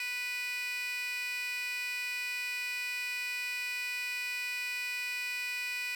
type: tone with high-pass filter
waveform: 15% pulse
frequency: 493.9 Hz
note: B4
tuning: in tune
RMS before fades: -36 dBFS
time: 0-5.95 s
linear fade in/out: 2 ms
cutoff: 2500 Hz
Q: 5
effects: none